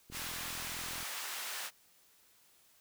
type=click train; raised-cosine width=3 ms; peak=-39 dBFS; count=40; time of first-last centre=0.1-1.029 s; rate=42 Hz
type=high-pass noise; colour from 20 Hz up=pink; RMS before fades=-41 dBFS; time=0.11-1.71 s; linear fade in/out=50 ms; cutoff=1100 Hz; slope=12 dB/octave
effects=white hiss -66 dBFS RMS until 2.8 s